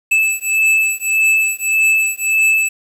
square beating tone pair, 2621 / 2622.7 Hz, E7 / E7, -11 / -9 cents, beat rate 1.7 Hz, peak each -16 dBFS, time 0.11-2.69 s, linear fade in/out 10 ms, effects low-pass 12000 Hz 12 dB/octave + 7-bit

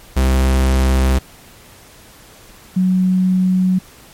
45% pulse / sine tone pair in turn, 65.41 / 185.01 Hz, C2 / F#3, 0 / 0 cents, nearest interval octave + tritone, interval 1800 cents, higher second, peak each -11 dBFS, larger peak neither, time 0.16-1.19 / 2.76-3.79 s, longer neither, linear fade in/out 10 ms, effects pink hiss -43 dBFS RMS until 4.13 s + MP3 64 kbps

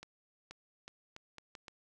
accelerating click train, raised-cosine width 0.2 ms, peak -30 dBFS, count 7, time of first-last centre 0.03-1.682 s, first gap 480 ms, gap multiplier 0.77, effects none

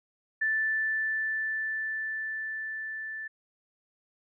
sine tone with level ramp, 1760 Hz, A6, in tune, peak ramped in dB -24 to -35 dBFS, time 0.41-3.28 s, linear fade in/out 10 ms, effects none

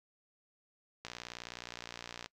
click train, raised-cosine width 0.2 ms, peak -25 dBFS, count 73, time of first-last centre 1.05-2.26 s, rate 59.5 Hz, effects noise-tail reverb RT60 0.1 s tail -24 dB re dry

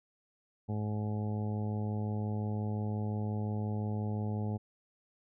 harmonic tone, 105.7 Hz, G#2, 31 cents sharp, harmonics 1 / 2 / 3 / 4 / 5 / 6 / 7 / 8, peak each -33 / -37 / -47 / -45 / -49 / -53 / -49 / -50 dBFS, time 0.68-4.58 s, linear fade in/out 20 ms, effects none

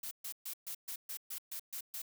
blue noise bursts, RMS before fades -42 dBFS, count 10, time 0.03-2.02 s, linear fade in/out 5 ms, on 82 ms, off 130 ms, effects none

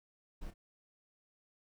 brown noise with echo, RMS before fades -43 dBFS, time 0.41-0.51 s, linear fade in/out 10 ms, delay 30 ms, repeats 1, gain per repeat -11 dB, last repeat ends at 0.54 s, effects none

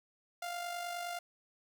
sawtooth tone with amplitude modulation, 699 Hz, F5, 1 cent sharp, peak -32 dBFS, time 0.42-1.19 s, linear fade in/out 5 ms, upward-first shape sine, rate 49.7 Hz, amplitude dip 45%, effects none

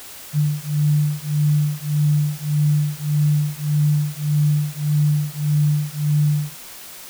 sine beating tone pair, 148 / 149.7 Hz, D3 / D3, +14 / +33 cents, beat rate 1.7 Hz, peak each -19 dBFS, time 0.33-6.55 s, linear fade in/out 50 ms, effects white hiss -38 dBFS RMS until 7.09 s

